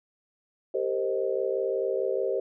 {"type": "chord", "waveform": "sine", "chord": "C minor seventh", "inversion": "second", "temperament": "equal with one note detuned", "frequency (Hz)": [392, 458.4, 523.3, 622.3], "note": ["G4", "Bb4", "C5", "Eb5"], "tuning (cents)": [0, -29, 0, 0], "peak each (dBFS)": [-29, -32, -29, -34], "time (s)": [0.74, 2.4], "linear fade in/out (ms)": 5, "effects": []}